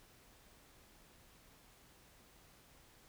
silence, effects pink hiss -64 dBFS RMS until 3.08 s

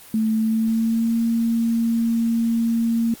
sine tone with pitch glide, 220 to 230 Hz, A3 to A#3, 0 to -23 cents, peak -17 dBFS, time 0.14-3.14 s, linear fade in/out 2 ms, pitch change +77 cents, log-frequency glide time 0.34-1.16 s, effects white hiss -44 dBFS RMS until 3.2 s + Opus 32 kbps

